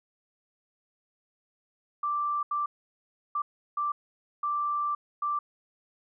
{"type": "tone bursts at uneven times", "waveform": "sine", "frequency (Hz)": 1174.7, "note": "D6", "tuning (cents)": 0, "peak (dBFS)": -26, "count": 6, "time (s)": [[2.03, 2.43], [2.51, 2.66], [3.35, 3.42], [3.77, 3.92], [4.43, 4.95], [5.22, 5.39]], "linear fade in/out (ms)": 5, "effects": []}